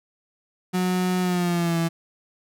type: tone with pitch glide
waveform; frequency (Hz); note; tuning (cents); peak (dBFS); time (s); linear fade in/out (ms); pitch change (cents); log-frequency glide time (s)
35% pulse; 182.6 to 166.48; F#3 to E3; -23 to +17; -19; 0.73-1.89; 20; -160; 1.21-1.78
effects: none